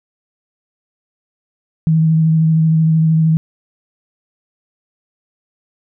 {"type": "tone with vibrato", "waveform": "sine", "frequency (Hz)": 160, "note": "D#3", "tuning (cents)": 49, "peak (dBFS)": -9, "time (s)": [1.87, 3.37], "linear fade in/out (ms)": 0, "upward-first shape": "sine", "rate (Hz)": 13, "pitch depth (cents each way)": 18, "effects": []}